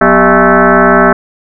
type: tone with frequency modulation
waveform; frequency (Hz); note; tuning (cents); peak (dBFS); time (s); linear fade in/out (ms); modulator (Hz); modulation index
sine; 460.4; A#4; -22; -3; 0.01-1.13; 5; 214; 5.5
effects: none